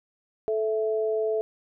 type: tone pair together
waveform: sine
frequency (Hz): 436.4 / 659.3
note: A4 / E5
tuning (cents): -14 / 0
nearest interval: perfect fifth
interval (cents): 714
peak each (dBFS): -24 / -29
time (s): 0.48-1.41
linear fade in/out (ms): 0
effects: none